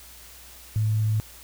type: tone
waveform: sine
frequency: 108.3 Hz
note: A2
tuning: 27 cents flat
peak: -20 dBFS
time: 0.76-1.2 s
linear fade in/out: 0 ms
effects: added 60 Hz sine -51 dBFS peak until 1.43 s + white hiss -47 dBFS RMS until 1.43 s